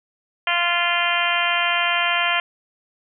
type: harmonic tone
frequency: 346.9 Hz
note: F4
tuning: 12 cents flat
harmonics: 2 / 3 / 4 / 5 / 6 / 7 / 8 / 9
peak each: -26 / -26 / -26 / -26 / -26 / -26 / -26 / -26 dBFS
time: 0.47-2.4 s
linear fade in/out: 2 ms
effects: none